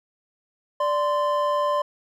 triangle tone pair together, 587.3 / 1038.3 Hz, D5 / C6, 0 / -14 cents, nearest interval minor seventh, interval 986 cents, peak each -21 dBFS, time 0.8-1.82 s, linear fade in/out 5 ms, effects none

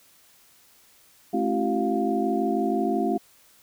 sine tone cluster, 216.3 / 268.8 / 335.8 / 381.7 / 703 Hz, A3 / C4 / E4 / G4 / F5, -29 / +47 / +32 / -46 / +11 cents, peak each -28 dBFS, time 1.33-3.18 s, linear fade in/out 10 ms, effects white hiss -57 dBFS RMS until 3.62 s

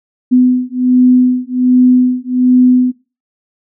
sine beating tone pair, 250.8 / 252.1 Hz, B3 / B3, +27 / +36 cents, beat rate 1.3 Hz, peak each -10 dBFS, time 0.31-2.92 s, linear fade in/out 20 ms, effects noise-tail reverb RT60 0.3 s tail -19 dB re dry

